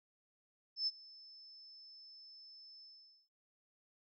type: tone with ADSR envelope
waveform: sine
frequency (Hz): 5260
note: E8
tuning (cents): -5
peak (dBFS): -31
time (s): 0.76-3.29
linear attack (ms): 110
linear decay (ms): 35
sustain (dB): -23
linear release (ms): 460
effects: none